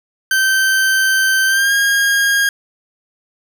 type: tone with pitch glide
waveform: 40% pulse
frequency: 1551 to 1626.2 Hz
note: G6 to G#6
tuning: -19 to -37 cents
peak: -11 dBFS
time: 0.31-2.49 s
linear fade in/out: 2 ms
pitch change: +82 cents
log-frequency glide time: 1.47-1.73 s
effects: none